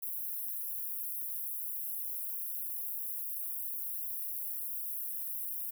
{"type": "high-pass noise", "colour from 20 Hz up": "white", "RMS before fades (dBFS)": -38, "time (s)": [0.02, 5.71], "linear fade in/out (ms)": 10, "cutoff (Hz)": 11000, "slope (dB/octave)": 48, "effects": []}